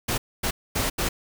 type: noise bursts at uneven times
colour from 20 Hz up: pink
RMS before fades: -25 dBFS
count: 4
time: 0.08-0.18 / 0.43-0.51 / 0.75-0.9 / 0.98-1.09 s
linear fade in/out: 10 ms
effects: none